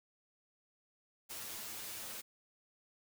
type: noise with comb filter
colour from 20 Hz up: white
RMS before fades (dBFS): -45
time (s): 1.29-2.22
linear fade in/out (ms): 20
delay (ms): 9.2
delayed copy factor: +0.75
effects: none